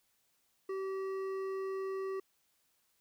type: tone with hard clipping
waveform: triangle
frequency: 384.4 Hz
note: G4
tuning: 34 cents flat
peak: -37 dBFS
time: 0.69-2.2 s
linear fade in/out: 5 ms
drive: 13 dB
effects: white hiss -75 dBFS RMS until 3 s